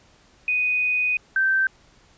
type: tone pair in turn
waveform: sine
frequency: 2489 / 1556.2 Hz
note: D#7 / G6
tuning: 0 / -13 cents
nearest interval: minor sixth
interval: 813 cents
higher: first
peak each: -19 / -17 dBFS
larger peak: second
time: 0.48-1.17 / 1.36-1.67 s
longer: first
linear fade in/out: 2 ms
effects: pink hiss -56 dBFS RMS until 2.17 s + resampled to 16000 Hz